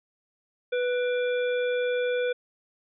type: harmonic tone with a mistuned harmonic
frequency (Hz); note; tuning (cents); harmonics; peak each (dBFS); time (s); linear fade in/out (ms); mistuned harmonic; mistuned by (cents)
493.8; B4; 0; 1 / 3 / 5 / 7; -24 / -34 / -38 / -41; 0.72-2.33; 10; 5; -69
effects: none